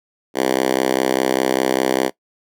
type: tone with high-pass filter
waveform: 5% pulse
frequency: 65 Hz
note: C2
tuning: 11 cents flat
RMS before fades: -18 dBFS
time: 0.34-2.11 s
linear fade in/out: 50 ms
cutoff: 330 Hz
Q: 1.6
effects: noise-tail reverb RT60 0.1 s tail -19 dB re dry